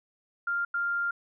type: tone bursts at uneven times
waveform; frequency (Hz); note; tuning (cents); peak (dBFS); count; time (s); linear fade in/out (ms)
sine; 1396.9; F6; 0; -26; 2; 0.47-0.65 / 0.74-1.11; 5
effects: none